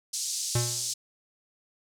pink band-pass noise, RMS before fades -32 dBFS, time 0.13-0.94 s, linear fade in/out 10 ms, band 4900 to 8800 Hz, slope 24 dB/octave
square tone with exponential decay, 119.8 Hz, A#2, 48 cents sharp, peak -22 dBFS, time 0.55-0.94 s, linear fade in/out 5 ms, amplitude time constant 84 ms
effects none

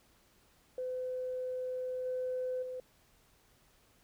sine tone with level steps, 508 Hz, B4, 49 cents sharp, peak -34 / -32 / -38 dBFS, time 0.78-2.8 s, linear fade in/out 2 ms, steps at 2.05 / 2.62 s, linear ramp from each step 10 ms, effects tanh soft clip ceiling -28 dBFS + pink hiss -67 dBFS RMS until 4.03 s

